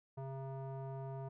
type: tone with low-pass filter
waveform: square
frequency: 134.6 Hz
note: C3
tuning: 49 cents sharp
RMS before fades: -44 dBFS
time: 0.17-1.29 s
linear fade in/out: 10 ms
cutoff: 830 Hz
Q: 2.6
effects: none

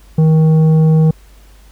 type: tone with tanh clipping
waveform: sine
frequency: 158.2 Hz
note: D#3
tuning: 29 cents sharp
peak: -8 dBFS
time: 0.18-1.11 s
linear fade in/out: 5 ms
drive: 8 dB
effects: added 50 Hz sine -40 dBFS peak until 1.71 s + pink hiss -49 dBFS RMS until 1.71 s

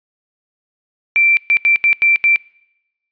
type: tone bursts at uneven times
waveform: sine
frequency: 2349 Hz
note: D7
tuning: in tune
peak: -9 dBFS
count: 6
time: 1.16-1.37 / 1.5-1.57 / 1.65-1.76 / 1.84-1.93 / 2.02-2.16 / 2.24-2.36 s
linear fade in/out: 0 ms
effects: noise-tail reverb RT60 0.9 s tail -25 dB re dry + resampled to 11025 Hz

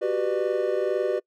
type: chord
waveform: triangle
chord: G major seventh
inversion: third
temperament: equal with one note detuned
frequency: 370 / 392 / 493.9 / 600 Hz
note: F#4 / G4 / B4 / D5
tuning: 0 / 0 / 0 / +37 cents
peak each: -26 dBFS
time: 0.01-1.2 s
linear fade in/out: 20 ms
effects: noise-tail reverb RT60 0.1 s tail -25 dB re dry

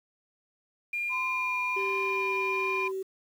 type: tone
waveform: sine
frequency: 2407 Hz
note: D7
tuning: 42 cents sharp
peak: -28 dBFS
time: 0.93-2.88 s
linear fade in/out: 5 ms
type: tone with vibrato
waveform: sine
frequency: 1016 Hz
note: B5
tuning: 49 cents sharp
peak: -30 dBFS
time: 1.09-2.92 s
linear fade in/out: 50 ms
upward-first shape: triangle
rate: 1.4 Hz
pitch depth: 24 cents each way
type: tone with pitch glide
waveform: sine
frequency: 390.9 to 382.2 Hz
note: G4 to G4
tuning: -5 to -44 cents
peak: -30 dBFS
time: 1.76-3.03 s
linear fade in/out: 10 ms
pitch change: -39 cents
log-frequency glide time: 1.89-2.9 s
effects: tanh soft clip ceiling -21 dBFS + 9-bit

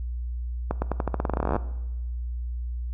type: accelerating click train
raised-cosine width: 1 ms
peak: -11 dBFS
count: 22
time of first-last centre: 0.71-1.564 s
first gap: 110 ms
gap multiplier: 0.88
effects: noise-tail reverb RT60 1.0 s tail -17 dB re dry + added 60 Hz sine -28 dBFS peak until 2.93 s

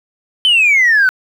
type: exponential sweep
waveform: sine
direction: down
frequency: 3100 to 1480 Hz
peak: -6 dBFS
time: 0.45-1.09 s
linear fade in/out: 0 ms
effects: tanh soft clip ceiling -5 dBFS + 7-bit

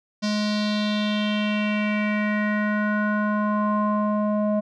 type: tone with low-pass filter sweep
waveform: square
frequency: 210 Hz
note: G#3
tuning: 19 cents sharp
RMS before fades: -23 dBFS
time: 0.22-4.61 s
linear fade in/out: 20 ms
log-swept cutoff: 5100 to 740 Hz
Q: 4
effects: none

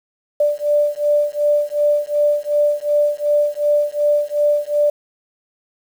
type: beating tone pair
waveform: sine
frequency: 587.3 / 590 Hz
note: D5 / D5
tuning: 0 / +8 cents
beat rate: 2.7 Hz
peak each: -17 dBFS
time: 0.4-4.9 s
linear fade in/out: 5 ms
effects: 7-bit

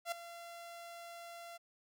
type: tone with ADSR envelope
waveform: sawtooth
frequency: 684 Hz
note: F5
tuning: 36 cents flat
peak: -30 dBFS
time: 0.05-1.58 s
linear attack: 69 ms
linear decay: 5 ms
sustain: -14 dB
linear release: 18 ms
effects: none

